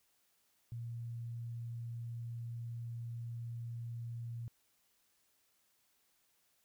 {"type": "tone", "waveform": "sine", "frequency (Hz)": 117.3, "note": "A#2", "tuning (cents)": 11, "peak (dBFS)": -40, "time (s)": [0.72, 4.48], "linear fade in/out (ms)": 0, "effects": ["white hiss -75 dBFS RMS until 6.64 s"]}